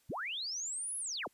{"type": "linear two-way sweep", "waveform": "sine", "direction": "up then down", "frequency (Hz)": [32.73, 10840, 32.73], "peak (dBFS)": -36, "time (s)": [0.09, 1.28], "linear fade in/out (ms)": 10, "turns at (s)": 0.97, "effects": ["white hiss -71 dBFS RMS until 1.33 s", "resampled to 32000 Hz"]}